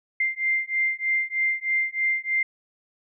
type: beating tone pair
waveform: sine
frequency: 2093 / 2096.2 Hz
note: C7 / C7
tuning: 0 / +3 cents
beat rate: 3.2 Hz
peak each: -25 dBFS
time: 0.2-2.43 s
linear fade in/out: 5 ms
effects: none